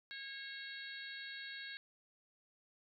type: harmonic tone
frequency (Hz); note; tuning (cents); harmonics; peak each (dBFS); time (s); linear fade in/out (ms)
546; C#5; -26; 3 / 4 / 5 / 6 / 7 / 8; -48 / -53 / -58 / -57 / -51 / -54; 0.11-1.77; 0
effects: none